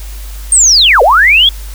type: linear two-way sweep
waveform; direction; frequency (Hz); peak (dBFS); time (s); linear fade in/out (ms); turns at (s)
sine; down then up; 8770 to 437.9 to 3427; -3; 0.52-1.49; 2; 1.02
effects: added 50 Hz sine -22 dBFS peak until 1.74 s + white hiss -34 dBFS RMS until 1.74 s